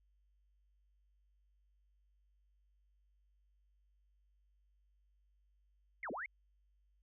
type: linear two-way sweep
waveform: sine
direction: down then up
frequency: 2250 to 187.5 to 2250 Hz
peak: -40 dBFS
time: 6.03-6.26 s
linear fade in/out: 2 ms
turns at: 6.11 s
effects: added 50 Hz sine -70 dBFS peak until 7.02 s